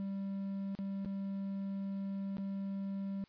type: tone with dropouts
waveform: triangle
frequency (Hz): 196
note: G3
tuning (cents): 0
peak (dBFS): -34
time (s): 0-3.24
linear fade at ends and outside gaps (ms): 0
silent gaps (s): 0.751-0.789 / 1.048-1.059 / 2.369-2.382
effects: white hiss -68 dBFS RMS until 3.28 s + resampled to 11025 Hz